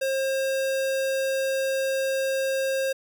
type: tone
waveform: square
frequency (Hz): 535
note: C5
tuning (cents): +38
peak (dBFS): -24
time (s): 0.01-2.93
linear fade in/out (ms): 10
effects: none